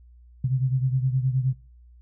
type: beating tone pair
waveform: sine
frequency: 128.3 / 137.9 Hz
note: C3 / C#3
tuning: -34 / -9 cents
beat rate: 9.6 Hz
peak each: -22 / -26 dBFS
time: 0.44-1.53 s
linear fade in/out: 5 ms
effects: noise-tail reverb RT60 0.3 s tail -18 dB re dry + added 60 Hz sine -48 dBFS peak until 2.01 s